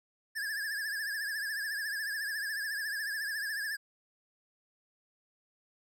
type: tone with vibrato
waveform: square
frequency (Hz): 1700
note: G#6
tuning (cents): +40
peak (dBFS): -34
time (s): 0.35-3.77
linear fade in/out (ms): 20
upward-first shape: triangle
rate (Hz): 14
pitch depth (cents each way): 110
effects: none